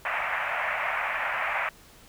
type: band-pass noise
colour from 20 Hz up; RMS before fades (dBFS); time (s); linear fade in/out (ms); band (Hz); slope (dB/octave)
white; -29; 0.05-1.69; 2; 600 to 2400; 48
effects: pink hiss -53 dBFS RMS until 2.08 s